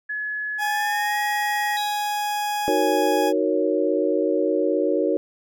sine tone with pitch glide, 1700 to 1897.2 Hz, G#6 to A#6, +40 to +30 cents, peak -25 dBFS, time 0.09-1.77 s, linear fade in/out 10 ms, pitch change +190 cents, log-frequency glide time 0.6-1.18 s
40% pulse tone, 832 Hz, G#5, 3 cents sharp, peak -22 dBFS, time 0.58-3.33 s, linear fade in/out 50 ms
sine tone with exponential decay, 3850 Hz, B7, 45 cents flat, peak -27 dBFS, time 1.77-2.42 s, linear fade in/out 1 ms, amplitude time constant 140 ms
sine chord, D# minor seventh, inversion none, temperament equal, 311.1 / 370 / 466.2 / 554.4 Hz, D#4 / F#4 / A#4 / C#5, 0 / 0 / 0 / 0 cents, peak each -24 dBFS, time 2.68-5.17 s, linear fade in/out 0 ms
effects none

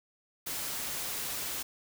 white noise, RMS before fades -36 dBFS, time 0.46-1.63 s, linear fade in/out 10 ms, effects none

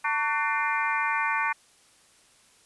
harmonic tone with a mistuned harmonic, 299.6 Hz, D4, 35 cents sharp, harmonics 3 / 4 / 5 / 6 / 7 / 8, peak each -29 / -30 / -31 / -32 / -32 / -33 dBFS, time 0.04-1.53 s, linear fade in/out 10 ms, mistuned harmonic 4, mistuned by -98 cents, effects white hiss -59 dBFS RMS until 2.65 s + resampled to 24000 Hz

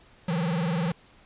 square tone with vibrato, 168.7 Hz, E3, 40 cents sharp, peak -25 dBFS, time 0.28-0.92 s, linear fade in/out 5 ms, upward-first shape sine, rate 20 Hz, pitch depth 170 cents each way, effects pink hiss -56 dBFS RMS until 1.25 s + resampled to 8000 Hz

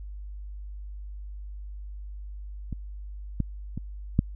clicks, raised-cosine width 5 ms, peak -21 / -13 / -19 / -7 dBFS, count 4, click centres 2.727 / 3.403 / 3.776 / 4.191 s, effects added 50 Hz sine -36 dBFS peak until 4.35 s

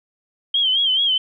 sine tone with vibrato, 3170 Hz, G7, 19 cents sharp, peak -15 dBFS, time 0.54-1.18 s, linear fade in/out 5 ms, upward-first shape sine, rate 4.6 Hz, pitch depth 86 cents each way, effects none

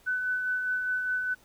sine tone with tremolo, 1502 Hz, F#6, 26 cents sharp, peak -25 dBFS, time 0.06-1.35 s, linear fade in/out 20 ms, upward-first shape sine, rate 4.9 Hz, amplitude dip 35%, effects pink hiss -60 dBFS RMS until 1.44 s

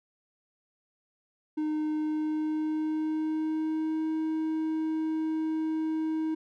triangle tone with pitch glide, 307 to 316.2 Hz, D#4 to D#4, -23 to +28 cents, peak -25 dBFS, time 1.57-6.35 s, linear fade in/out 10 ms, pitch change +51 cents, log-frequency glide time 1.95-4.09 s, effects none

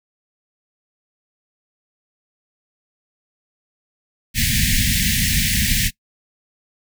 pink band-stop noise, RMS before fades -18 dBFS, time 4.34-5.91 s, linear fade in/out 50 ms, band 250 to 1700 Hz, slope 96 dB/octave, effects noise-tail reverb RT60 0.1 s tail -21 dB re dry

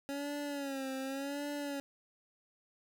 25% pulse tone with vibrato, 277.2 Hz, C#4, in tune, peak -33 dBFS, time 0.09-1.8 s, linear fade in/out 0 ms, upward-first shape sine, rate 0.88 Hz, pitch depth 80 cents each way, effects none

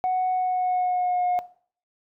sine tone with pitch glide, 740 to 719.3 Hz, F#5 to F#5, 0 to -49 cents, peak -19 dBFS, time 0.04-1.39 s, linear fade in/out 0 ms, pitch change -49 cents, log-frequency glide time 0.31-1.23 s, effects noise-tail reverb RT60 0.5 s tail -18 dB re dry + tanh soft clip ceiling -18 dBFS

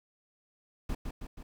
brown noise with echo, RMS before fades -33 dBFS, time 0.89-0.95 s, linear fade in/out 5 ms, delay 160 ms, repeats 3, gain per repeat -4 dB, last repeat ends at 1.43 s, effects none

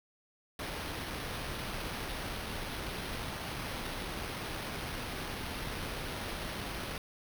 pink noise with sample-and-hold, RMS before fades -39 dBFS, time 0.59-6.98 s, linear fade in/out 2 ms, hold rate 7350 Hz, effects none

